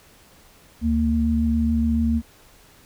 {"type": "tone pair together", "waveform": "sine", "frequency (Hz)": [74.08, 229.3], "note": ["D2", "A#3"], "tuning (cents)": [16, -28], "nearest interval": "octave + minor sixth", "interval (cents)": 1956, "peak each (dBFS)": [-22, -19], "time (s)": [0.81, 2.22], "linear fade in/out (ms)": 50, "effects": ["pink hiss -52 dBFS RMS until 2.85 s"]}